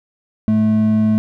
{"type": "tone pair together", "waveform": "triangle", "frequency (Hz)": [108.4, 216.8], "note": ["A2", "A3"], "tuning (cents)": [-25, -25], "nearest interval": "octave", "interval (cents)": 1200, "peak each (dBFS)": [-19, -10], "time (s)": [0.48, 1.18], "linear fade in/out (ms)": 0, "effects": []}